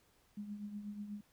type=tone with tremolo; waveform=sine; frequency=206.6 Hz; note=G#3; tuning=9 cents flat; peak=-39 dBFS; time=0.37-1.21 s; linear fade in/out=5 ms; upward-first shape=triangle; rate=8.2 Hz; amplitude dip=65%; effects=pink hiss -71 dBFS RMS until 1.32 s